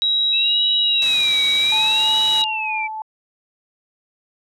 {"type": "tone", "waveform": "sine", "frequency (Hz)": 3852, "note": "B7", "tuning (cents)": -44, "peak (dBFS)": -15, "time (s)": [0.02, 2.44], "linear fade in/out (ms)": 0}
{"type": "tone with vibrato", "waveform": "sine", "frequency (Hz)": 2585, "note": "E7", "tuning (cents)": -34, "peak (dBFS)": -22, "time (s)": [0.32, 2.88], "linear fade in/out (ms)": 20, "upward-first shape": "sine", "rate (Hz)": 0.65, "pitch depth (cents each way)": 230}
{"type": "noise", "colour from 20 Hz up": "white", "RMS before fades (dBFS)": -29, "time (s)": [1.02, 2.42], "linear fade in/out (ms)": 0}
{"type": "tone with tremolo", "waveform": "sine", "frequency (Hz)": 871, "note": "A5", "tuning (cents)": -18, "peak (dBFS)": -23, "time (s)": [1.72, 3.02], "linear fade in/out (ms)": 2, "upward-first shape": "sine", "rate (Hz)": 3.1, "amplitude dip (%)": 30}
{"effects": ["low-pass 8000 Hz 12 dB/octave"]}